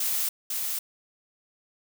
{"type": "noise with echo", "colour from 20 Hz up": "blue", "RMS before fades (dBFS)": -27, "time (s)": [0, 0.29], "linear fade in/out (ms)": 5, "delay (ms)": 500, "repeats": 1, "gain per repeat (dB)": -3, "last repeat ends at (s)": 0.79, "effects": []}